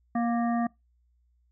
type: harmonic tone with a mistuned harmonic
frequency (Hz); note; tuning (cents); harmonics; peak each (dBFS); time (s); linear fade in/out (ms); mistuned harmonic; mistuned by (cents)
235.3; A#3; +16; 1 / 3 / 5 / 7 / 8; -25 / -30 / -37 / -49 / -42; 0.15-0.67; 5; 8; -27
effects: noise-tail reverb RT60 0.2 s tail -24 dB re dry + added 60 Hz sine -64 dBFS peak until 1.51 s